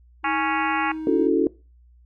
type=tone with pitch glide; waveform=triangle; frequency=317.4 to 314.3 Hz; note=D#4 to D#4; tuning=+35 to +18 cents; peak=-26 dBFS; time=0.23-1.3 s; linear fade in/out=50 ms; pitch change=-17 cents; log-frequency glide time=0.79-1.06 s
type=harmonic tone; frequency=277.2 Hz; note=C#4; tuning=in tune; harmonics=3 / 4 / 5 / 6 / 7 / 8 / 9 / 10; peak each=-25 / -27 / -29 / -31 / -32 / -33 / -34 / -35 dBFS; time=0.24-0.92 s; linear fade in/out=5 ms
type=chord; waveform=sine; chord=F# minor seventh; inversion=second; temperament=equal with one note detuned; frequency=284 / 329.6 / 370 / 440 Hz; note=C#4 / E4 / F#4 / A4; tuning=+42 / 0 / 0 / 0 cents; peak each=-22 dBFS; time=1.07-1.47 s; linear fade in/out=2 ms
effects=noise-tail reverb RT60 0.3 s tail -21 dB re dry + added 60 Hz sine -50 dBFS peak until 2.05 s